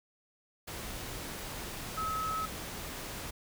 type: tone in noise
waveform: sine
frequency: 1288 Hz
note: E6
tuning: 41 cents flat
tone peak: -32 dBFS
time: 1.97-2.46 s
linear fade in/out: 10 ms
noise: pink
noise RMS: -41 dBFS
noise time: 0.67-3.31 s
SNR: +6 dB
effects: none